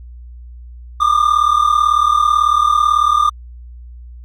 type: tone pair together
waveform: triangle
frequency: 1180 / 1218.1 Hz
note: D6 / D#6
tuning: +8 / -37 cents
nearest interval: minor second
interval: 55 cents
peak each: -12 / -11 dBFS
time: 1-3.3 s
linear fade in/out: 10 ms
effects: added 60 Hz sine -32 dBFS peak until 4.24 s